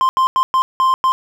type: tone bursts at uneven times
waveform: triangle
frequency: 1046.5 Hz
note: C6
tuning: in tune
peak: -9 dBFS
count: 6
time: 0.01-0.09 / 0.17-0.27 / 0.36-0.43 / 0.54-0.62 / 0.8-0.94 / 1.04-1.12 s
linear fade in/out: 0 ms
effects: none